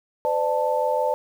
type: tone cluster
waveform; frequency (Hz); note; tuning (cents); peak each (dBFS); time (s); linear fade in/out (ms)
sine; 509 / 595 / 882; C5 / D5 / A5; -48 / +22 / +4; -24; 0.25-1.14; 0
effects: 8-bit